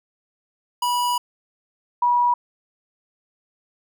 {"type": "tone pair in turn", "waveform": ["square", "sine"], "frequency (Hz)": [976, 968.7], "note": ["B5", "B5"], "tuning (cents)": [-21, -34], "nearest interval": "unison", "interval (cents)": 13, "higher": "first", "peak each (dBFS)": [-20, -15], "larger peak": "second", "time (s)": [[0.82, 1.18], [2.02, 2.34]], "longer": "first", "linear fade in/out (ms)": 5, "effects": []}